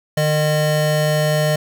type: tone pair together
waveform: square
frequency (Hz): 152.07 / 610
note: D#3 / D#5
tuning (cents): -39 / -34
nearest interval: 2 octaves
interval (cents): 2405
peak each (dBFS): -18 / -19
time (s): 0.17-1.56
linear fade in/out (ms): 5
effects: none